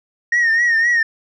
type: tone with vibrato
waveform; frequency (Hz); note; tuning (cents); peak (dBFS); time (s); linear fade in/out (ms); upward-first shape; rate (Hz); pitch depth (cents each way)
sine; 1862; A#6; -2; -10; 0.32-1.03; 5; triangle; 3.9; 79
effects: tanh soft clip ceiling -11 dBFS